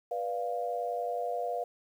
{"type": "chord", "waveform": "sine", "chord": "B diminished", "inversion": "none", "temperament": "equal with one note detuned", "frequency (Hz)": [488.5, 587.3, 698.5], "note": ["B4", "D5", "F5"], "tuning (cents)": [-19, 0, 0], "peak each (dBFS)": [-35, -38, -33], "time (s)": [0.11, 1.64], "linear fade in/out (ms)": 5, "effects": ["10-bit"]}